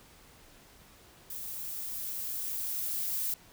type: noise with level ramp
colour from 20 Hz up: violet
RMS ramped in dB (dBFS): -40 to -32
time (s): 1.3-3.34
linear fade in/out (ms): 2
effects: pink hiss -57 dBFS RMS until 3.52 s

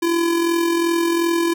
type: tone with amplitude modulation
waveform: square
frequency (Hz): 337.7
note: E4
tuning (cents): +42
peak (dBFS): -15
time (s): 0.02-1.54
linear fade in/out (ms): 10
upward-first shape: sine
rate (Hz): 42.7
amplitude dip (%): 45
effects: none

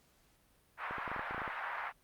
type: band-pass noise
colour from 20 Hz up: white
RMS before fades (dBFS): -40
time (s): 0.77-1.93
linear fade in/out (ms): 50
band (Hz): 750 to 1800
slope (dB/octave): 24
type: clicks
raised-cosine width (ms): 1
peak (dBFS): -27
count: 11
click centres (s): 0.91 / 0.983 / 1.078 / 1.116 / 1.163 / 1.194 / 1.31 / 1.346 / 1.38 / 1.418 / 1.478
effects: pink hiss -69 dBFS RMS until 2.03 s + Opus 48 kbps

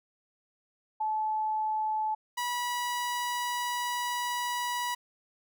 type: tone pair in turn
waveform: sine / sawtooth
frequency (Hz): 865 / 973.7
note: A5 / B5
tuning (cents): -30 / -25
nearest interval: major second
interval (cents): 205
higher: second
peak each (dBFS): -27 / -26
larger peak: second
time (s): 1-2.15 / 2.37-4.95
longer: second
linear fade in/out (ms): 10
effects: none

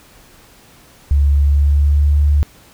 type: tone with pitch glide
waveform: sine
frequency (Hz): 71.1 to 73.01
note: C#2 to D2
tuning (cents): +45 to -10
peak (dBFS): -9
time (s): 1.11-2.43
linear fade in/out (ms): 0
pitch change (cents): +45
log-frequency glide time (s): 1.35-2.16
effects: pink hiss -46 dBFS RMS until 2.73 s

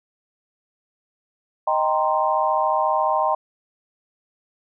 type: chord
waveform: sine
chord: C minor seventh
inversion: first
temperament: equal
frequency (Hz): 622.3 / 784 / 932.3 / 1046.5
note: Eb5 / G5 / Bb5 / C6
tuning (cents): 0 / 0 / 0 / 0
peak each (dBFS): -23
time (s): 1.67-3.35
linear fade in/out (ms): 5
effects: none

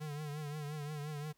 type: tone with vibrato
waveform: square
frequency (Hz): 149.1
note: D3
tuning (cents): +27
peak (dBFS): -40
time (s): 0-1.33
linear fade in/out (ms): 20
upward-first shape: triangle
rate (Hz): 5.7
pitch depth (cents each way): 77
effects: pink hiss -75 dBFS RMS until 1.37 s

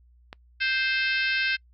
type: click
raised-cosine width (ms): 0.3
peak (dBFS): -22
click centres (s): 0.329
type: harmonic tone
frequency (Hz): 523.3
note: C5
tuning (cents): 0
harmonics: 3 / 4 / 5 / 6 / 7 / 8 / 9 / 10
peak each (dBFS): -26 / -31 / -28 / -35 / -36 / -36 / -38 / -39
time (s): 0.6-1.57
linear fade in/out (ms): 20
effects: noise-tail reverb RT60 0.1 s tail -26 dB re dry + added 60 Hz sine -54 dBFS peak until 1.73 s

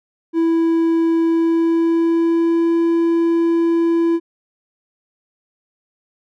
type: tone with pitch glide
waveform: triangle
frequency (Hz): 330 to 334.8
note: E4 to E4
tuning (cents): +2 to +27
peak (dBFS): -11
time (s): 0.33-4.2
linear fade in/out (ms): 50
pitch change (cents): +25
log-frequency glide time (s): 1.22-2.76
effects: none

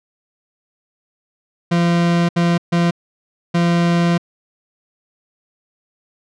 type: tone bursts at uneven times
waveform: 40% pulse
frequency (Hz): 171.6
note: F3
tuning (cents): -30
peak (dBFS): -12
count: 4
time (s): 1.71-2.29 / 2.36-2.58 / 2.72-2.91 / 3.54-4.18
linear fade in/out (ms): 10
effects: low-pass 5000 Hz 12 dB/octave

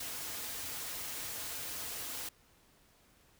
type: noise with comb filter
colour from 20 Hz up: white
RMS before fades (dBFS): -41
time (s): 0-2.29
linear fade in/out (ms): 5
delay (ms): 5.2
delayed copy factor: -0.5
effects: pink hiss -66 dBFS RMS until 3.39 s

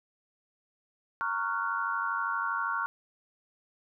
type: chord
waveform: sine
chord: Gb major seventh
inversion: first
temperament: just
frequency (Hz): 925 / 1110 / 1387.5 / 1480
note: Bb5 / Db6 / F6 / Gb6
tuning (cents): -14 / +2 / -12 / 0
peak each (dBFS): -36 / -33 / -32 / -36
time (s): 1.21-2.86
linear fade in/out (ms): 0
effects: none

